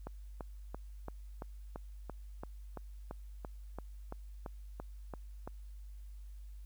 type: click train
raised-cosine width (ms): 1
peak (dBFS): -28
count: 17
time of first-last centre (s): 0.07-5.475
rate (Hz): 2.96
effects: added 50 Hz sine -46 dBFS peak until 6.65 s + white hiss -72 dBFS RMS until 6.65 s